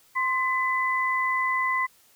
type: tone pair together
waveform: sine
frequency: 1046.5 / 2006 Hz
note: C6 / B6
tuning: 0 / +26 cents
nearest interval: major seventh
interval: 1126 cents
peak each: -25 dBFS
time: 0.15-1.87 s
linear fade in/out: 20 ms
effects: white hiss -59 dBFS RMS until 2.15 s